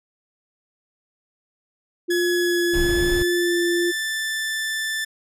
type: tone with vibrato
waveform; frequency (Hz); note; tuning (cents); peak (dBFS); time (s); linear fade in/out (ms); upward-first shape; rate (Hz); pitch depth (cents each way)
sine; 349.2; F4; 0; -19; 2.08-3.92; 20; sine; 1.1; 15
type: tone with pitch glide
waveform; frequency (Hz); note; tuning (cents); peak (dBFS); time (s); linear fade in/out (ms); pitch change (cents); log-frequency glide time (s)
sawtooth; 1689 to 1764.8; G#6 to A6; +29 to +5; -20; 2.1-5.05; 10; +76; 2.61-3.53
type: noise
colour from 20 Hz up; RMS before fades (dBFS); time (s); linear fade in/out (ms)
brown; -25; 2.73-3.23; 10
effects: resampled to 32000 Hz